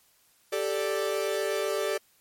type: chord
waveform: 45% pulse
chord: G suspended second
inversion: none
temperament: equal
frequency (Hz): 392 / 440 / 587.3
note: G4 / A4 / D5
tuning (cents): 0 / 0 / 0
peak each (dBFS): -31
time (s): 0.52-1.98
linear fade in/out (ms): 10
effects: white hiss -64 dBFS RMS until 2.2 s + MP3 64 kbps